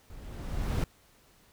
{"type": "noise with level ramp", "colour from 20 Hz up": "brown", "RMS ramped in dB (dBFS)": [-47, -26], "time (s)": [0.1, 0.84], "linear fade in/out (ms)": 2, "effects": ["pink hiss -62 dBFS RMS until 1.52 s"]}